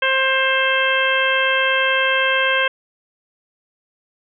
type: harmonic tone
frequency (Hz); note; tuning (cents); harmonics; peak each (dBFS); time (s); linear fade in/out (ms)
529; C5; +19; 1 / 2 / 3 / 4 / 5 / 6; -22 / -23 / -19 / -24 / -22 / -24; 0.02-2.68; 5
effects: none